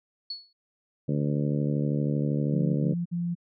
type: tone with exponential decay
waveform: sine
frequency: 4396 Hz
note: C#8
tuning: 15 cents flat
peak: -29 dBFS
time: 0.3-0.53 s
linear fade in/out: 5 ms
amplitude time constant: 49 ms
type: harmonic tone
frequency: 72.7 Hz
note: D2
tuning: 17 cents flat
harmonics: 2 / 3 / 4 / 5 / 6 / 7 / 8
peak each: -26 / -30 / -32 / -39 / -38 / -37 / -43 dBFS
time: 1.08-2.94 s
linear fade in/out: 10 ms
type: tone bursts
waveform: sine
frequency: 172.8 Hz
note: F3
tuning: 18 cents flat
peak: -26 dBFS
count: 3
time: 2.52-3.352 s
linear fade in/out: 20 ms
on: 240 ms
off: 56 ms
effects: none